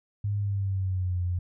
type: tone with pitch glide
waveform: sine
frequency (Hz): 102.3 to 89.06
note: G#2 to F2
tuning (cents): -26 to +34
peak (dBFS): -25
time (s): 0.24-1.39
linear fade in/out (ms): 5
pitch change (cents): -240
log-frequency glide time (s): 0.38-1.2
effects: none